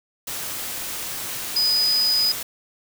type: tone in noise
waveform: sine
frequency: 4978 Hz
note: D#8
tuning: in tune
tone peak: -17 dBFS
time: 1.56-2.32 s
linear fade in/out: 5 ms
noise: white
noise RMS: -30 dBFS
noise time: 0.27-2.43 s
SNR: +10 dB
effects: none